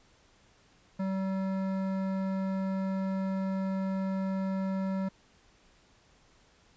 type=tone with hard clipping; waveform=sine; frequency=191.4 Hz; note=G3; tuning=41 cents flat; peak=-31 dBFS; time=0.99-5.09 s; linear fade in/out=10 ms; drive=14 dB; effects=pink hiss -63 dBFS RMS until 6.76 s + resampled to 16000 Hz